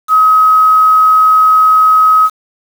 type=tone with quantisation; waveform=sine; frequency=1271 Hz; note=D#6; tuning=36 cents sharp; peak=-4 dBFS; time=0.08-2.3 s; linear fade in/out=50 ms; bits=5; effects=none

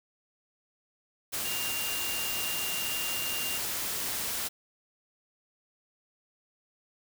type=tone in noise; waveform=sine; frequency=2794 Hz; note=F7; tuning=in tune; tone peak=-35 dBFS; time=1.44-3.59 s; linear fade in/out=20 ms; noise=white; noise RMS=-33 dBFS; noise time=1.32-4.49 s; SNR=-5 dB; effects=none

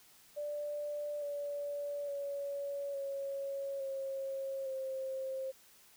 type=tone with pitch steps; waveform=sine; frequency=588 / 575.9 / 564 / 552.4 / 541.1 / 529.9 Hz; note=D5 / D5 / C#5 / C#5 / C#5 / C5; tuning=+2 / -34 / +30 / -6 / -42 / +22 cents; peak=-36 dBFS; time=0.36-5.52 s; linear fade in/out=20 ms; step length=860 ms; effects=white hiss -62 dBFS RMS until 5.96 s

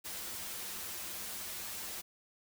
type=noise with comb filter; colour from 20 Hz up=white; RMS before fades=-42 dBFS; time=0.04-2.02 s; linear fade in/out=20 ms; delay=7.2 ms; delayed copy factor=-0.7; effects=none

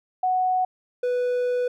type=tone pair in turn; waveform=sine / triangle; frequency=740 / 493.9 Hz; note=F#5 / B4; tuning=0 / 0 cents; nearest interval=perfect fifth; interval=700 cents; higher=first; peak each=-19 dBFS; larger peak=neither; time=0.23-0.65 / 1.03-1.68 s; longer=second; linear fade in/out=5 ms; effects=none

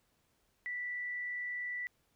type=tone with frequency modulation; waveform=sine; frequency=1968 Hz; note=B6; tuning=7 cents flat; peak=-36 dBFS; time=0.66-1.87 s; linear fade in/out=0 ms; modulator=70.8 Hz; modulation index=0.31; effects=pink hiss -75 dBFS RMS until 2.15 s

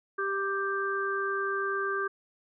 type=harmonic tone; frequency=393.2 Hz; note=G4; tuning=5 cents sharp; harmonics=1 / 3 / 4; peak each=-32 / -32 / -32 dBFS; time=0.18-2.08 s; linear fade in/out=10 ms; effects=none

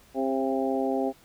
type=harmonic tone with a mistuned harmonic; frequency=133 Hz; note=C3; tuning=29 cents sharp; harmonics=2 / 3 / 4 / 5 / 6; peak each=-28 / -30 / -31 / -32 / -33 dBFS; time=0.14-1.13 s; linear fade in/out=50 ms; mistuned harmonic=5; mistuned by=+23 cents; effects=pink hiss -57 dBFS RMS until 1.24 s

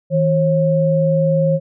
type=tone pair together; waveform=sine; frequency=160.8 / 540.9 Hz; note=E3 / C#5; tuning=-43 / -43 cents; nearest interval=octave + major sixth; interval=2100 cents; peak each=-15 dBFS; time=0.1-1.6 s; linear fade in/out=50 ms; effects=none

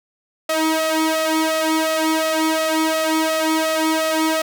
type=tone with flanger; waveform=sawtooth; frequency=317.7 Hz; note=D#4; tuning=36 cents sharp; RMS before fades=-19 dBFS; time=0.49-4.42 s; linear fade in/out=5 ms; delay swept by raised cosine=1.5 to 2.27 ms; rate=2.8 Hz; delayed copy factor=+0.8; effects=none

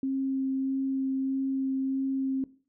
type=tone with vibrato; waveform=sine; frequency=267.3 Hz; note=C4; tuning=37 cents sharp; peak=-26 dBFS; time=0.03-2.44 s; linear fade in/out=2 ms; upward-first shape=sine; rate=1.6 Hz; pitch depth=8 cents each way; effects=noise-tail reverb RT60 0.4 s tail -18 dB re dry

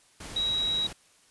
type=tone in noise; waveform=sine; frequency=3846 Hz; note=B7; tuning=47 cents flat; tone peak=-25 dBFS; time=0.36-0.87 s; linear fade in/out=5 ms; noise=pink; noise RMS=-41 dBFS; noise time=0.2-0.93 s; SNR=+13 dB; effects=white hiss -61 dBFS RMS until 1.3 s + resampled to 24000 Hz

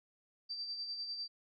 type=tone with tremolo; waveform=sine; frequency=4672 Hz; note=D8; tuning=10 cents flat; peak=-37 dBFS; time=0.49-1.28 s; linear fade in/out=20 ms; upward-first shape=sine; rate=10 Hz; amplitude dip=45%; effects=none

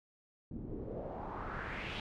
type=noise with low-pass filter sweep; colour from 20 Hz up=pink; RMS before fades=-42 dBFS; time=0.51-2 s; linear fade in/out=2 ms; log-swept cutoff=240 to 3200 Hz; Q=2.8; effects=none

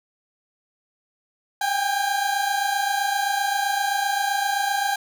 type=tone pair together; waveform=30% pulse; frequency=784 / 811.7 Hz; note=G5 / G#5; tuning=0 / -40 cents; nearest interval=minor second; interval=60 cents; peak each=-22 / -21 dBFS; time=1.61-4.96 s; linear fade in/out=5 ms; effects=none

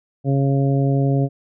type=harmonic tone; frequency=137.6 Hz; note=C#3; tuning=12 cents flat; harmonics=1 / 2 / 3 / 4 / 5; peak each=-16 / -22 / -26 / -28 / -30 dBFS; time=0.24-1.29 s; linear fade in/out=50 ms; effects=none

